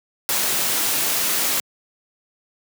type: noise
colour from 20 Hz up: white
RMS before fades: -21 dBFS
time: 0.29-1.6 s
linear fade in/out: 0 ms
effects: high-pass 150 Hz 12 dB/octave